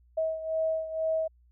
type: beating tone pair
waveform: sine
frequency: 640 / 642.1 Hz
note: D#5 / E5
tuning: +49 / -46 cents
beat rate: 2.1 Hz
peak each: -28 / -33 dBFS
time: 0.17-1.28 s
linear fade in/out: 10 ms
effects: added 60 Hz sine -58 dBFS peak until 1.51 s